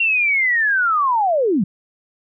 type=linear sweep; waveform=sine; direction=down; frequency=2757 to 164.3 Hz; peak=-14 dBFS; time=0-1.64 s; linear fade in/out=5 ms; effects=none